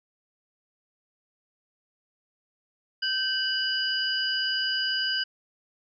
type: tone cluster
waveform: sine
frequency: 1548 / 2963 / 4881 Hz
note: G6 / F#7 / D#8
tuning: -22 / +2 / -34 cents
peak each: -29 dBFS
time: 3.02-5.24 s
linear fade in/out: 10 ms
effects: none